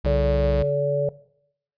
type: tone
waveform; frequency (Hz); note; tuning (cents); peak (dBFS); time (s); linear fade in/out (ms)
square; 64.4; C2; -27; -23; 0.04-0.63; 10
type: harmonic tone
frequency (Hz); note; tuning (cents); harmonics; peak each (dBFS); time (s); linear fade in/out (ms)
143.4; D3; -41; 1 / 3 / 4; -25 / -28 / -21; 0.06-1.09; 2
effects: noise-tail reverb RT60 0.7 s tail -19 dB re dry + resampled to 11025 Hz